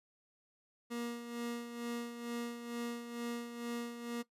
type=tone with tremolo; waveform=30% pulse; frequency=236.9 Hz; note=A#3; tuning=28 cents sharp; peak=-34 dBFS; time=0.9-4.23 s; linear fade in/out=20 ms; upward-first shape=sine; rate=2.2 Hz; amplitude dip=60%; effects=noise-tail reverb RT60 0.1 s tail -18 dB re dry + resampled to 32000 Hz